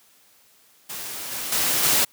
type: noise with level steps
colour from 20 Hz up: white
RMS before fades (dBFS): -33 / -30 / -22 / -19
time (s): 0.89-2.05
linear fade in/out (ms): 10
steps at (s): 1.31 / 1.52 / 1.83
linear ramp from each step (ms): 5
effects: white hiss -57 dBFS RMS until 2.12 s + high-pass 100 Hz 12 dB/octave